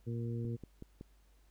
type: harmonic tone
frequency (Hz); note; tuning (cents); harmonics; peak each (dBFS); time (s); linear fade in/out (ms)
117.1; A#2; +8; 1 / 2 / 3 / 4; -36 / -42 / -46 / -48; 0.06-0.57; 20
type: click train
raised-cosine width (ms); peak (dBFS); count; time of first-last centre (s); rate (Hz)
3; -33; 4; 0.45-1.011; 5.35
effects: added 50 Hz sine -63 dBFS peak until 1.5 s + pink hiss -73 dBFS RMS until 1.5 s